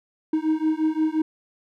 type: beating tone pair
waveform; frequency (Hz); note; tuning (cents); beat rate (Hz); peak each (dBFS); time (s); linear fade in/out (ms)
triangle; 311.1 / 316.8; D#4 / D#4; 0 / +31; 5.7; -21; 0.33-1.22; 5
effects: none